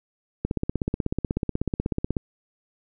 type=click train; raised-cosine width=3 ms; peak=-11 dBFS; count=29; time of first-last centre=0.45-2.168 s; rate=16.3 Hz; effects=none